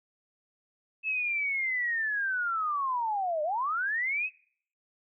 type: linear two-way sweep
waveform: sine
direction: down then up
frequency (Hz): 2621 to 588 to 2621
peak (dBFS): -27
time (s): 1.03-4.3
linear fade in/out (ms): 50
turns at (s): 3.43
effects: noise-tail reverb RT60 0.6 s tail -24 dB re dry